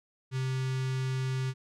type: tone with notch filter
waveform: square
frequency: 130.81 Hz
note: C3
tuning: in tune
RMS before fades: -31 dBFS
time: 0.31-1.54 s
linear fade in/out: 50 ms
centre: 640 Hz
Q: 0.7
effects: low-pass 7000 Hz 12 dB/octave